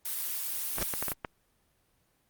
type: noise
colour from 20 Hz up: blue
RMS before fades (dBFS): -34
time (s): 0.05-1.13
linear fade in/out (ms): 5
type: noise with exponential growth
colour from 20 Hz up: pink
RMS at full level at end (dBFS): -26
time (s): 0.72-0.83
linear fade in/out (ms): 2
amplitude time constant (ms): 22
type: clicks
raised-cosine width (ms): 0.5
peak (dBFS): -18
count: 6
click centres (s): 0.784 / 0.938 / 1.026 / 1.083 / 1.118 / 1.248
effects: pink hiss -71 dBFS RMS until 2.29 s + Opus 32 kbps